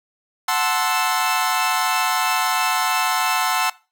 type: chord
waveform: sawtooth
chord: F# half-diminished seventh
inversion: none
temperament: equal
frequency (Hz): 740 / 880 / 1046.5 / 1318.5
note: F#5 / A5 / C6 / E6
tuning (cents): 0 / 0 / 0 / 0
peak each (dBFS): -20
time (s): 0.48-3.7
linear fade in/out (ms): 5
effects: noise-tail reverb RT60 0.3 s tail -20 dB re dry